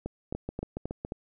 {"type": "two click trains", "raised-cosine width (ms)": 2, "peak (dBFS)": [-20, -20], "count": [6, 5], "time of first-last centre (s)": [[0.35, 1.049], [0.06, 1.121]], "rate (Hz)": [7.15, 3.77], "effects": []}